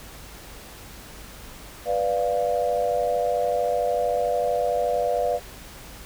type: chord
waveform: sine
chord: B diminished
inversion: none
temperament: equal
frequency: 493.9 / 587.3 / 698.5 Hz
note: B4 / D5 / F5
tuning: 0 / 0 / 0 cents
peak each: -25 dBFS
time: 1.85-5.4 s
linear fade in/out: 50 ms
effects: added 50 Hz sine -47 dBFS peak until 6.05 s + pink hiss -43 dBFS RMS until 6.05 s